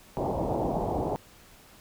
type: low-pass noise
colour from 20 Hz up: white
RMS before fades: -29 dBFS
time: 0.17-1.16 s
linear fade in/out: 0 ms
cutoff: 870 Hz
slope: 48 dB/octave
effects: pink hiss -54 dBFS RMS until 1.8 s